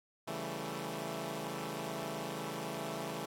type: chord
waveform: 10% pulse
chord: A dominant seventh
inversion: first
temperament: equal with one note detuned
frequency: 138.59 / 165.29 / 196 / 220 Hz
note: C#3 / E3 / G3 / A3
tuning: 0 / +5 / 0 / 0 cents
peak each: -36 / -34 / -37 / -35 dBFS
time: 0.27-3.26 s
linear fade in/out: 10 ms
effects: AAC 64 kbps